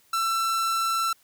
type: tone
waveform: 45% pulse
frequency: 1339 Hz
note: E6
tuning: 27 cents sharp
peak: -23 dBFS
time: 0.13-1.13 s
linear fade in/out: 5 ms
effects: white hiss -61 dBFS RMS until 1.23 s